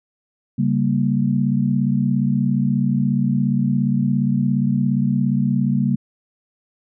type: chord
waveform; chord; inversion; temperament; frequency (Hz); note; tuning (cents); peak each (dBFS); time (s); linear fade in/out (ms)
sine; G diminished; second; equal; 138.59 / 196 / 233.1; Db3 / G3 / Bb3; 0 / 0 / 0; -20; 0.58-5.96; 10
effects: none